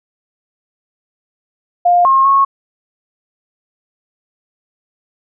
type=tone with pitch steps; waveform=sine; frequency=705 / 1073 / 1096 Hz; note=F5 / C6 / C#6; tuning=+16 / +43 / -20 cents; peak=-7 dBFS; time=1.85-2.45 s; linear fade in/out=10 ms; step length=200 ms; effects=none